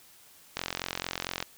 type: click train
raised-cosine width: 0.2 ms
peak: -13 dBFS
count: 39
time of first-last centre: 0.57-1.426 s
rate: 44.4 Hz
effects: white hiss -56 dBFS RMS until 1.57 s